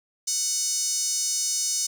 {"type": "tone with high-pass filter", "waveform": "5% pulse", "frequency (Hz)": 740, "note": "F#5", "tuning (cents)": 0, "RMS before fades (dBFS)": -26, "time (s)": [0.27, 1.87], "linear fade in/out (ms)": 10, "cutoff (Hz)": 5900, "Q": 2.4, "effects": []}